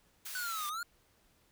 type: high-pass noise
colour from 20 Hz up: white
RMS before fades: -43 dBFS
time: 0.25-0.7 s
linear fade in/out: 10 ms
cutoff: 1300 Hz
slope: 12 dB/octave
type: linear two-way sweep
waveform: square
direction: down then up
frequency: 1509 to 1174.7 to 1445 Hz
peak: -37 dBFS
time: 0.35-0.83 s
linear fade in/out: 2 ms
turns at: 0.68 s
effects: pink hiss -69 dBFS RMS until 1.51 s